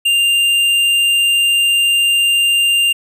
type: tone with tanh clipping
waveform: sine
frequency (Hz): 2794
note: F7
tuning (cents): 0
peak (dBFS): -12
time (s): 0.05-2.93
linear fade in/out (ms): 10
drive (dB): 11
effects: none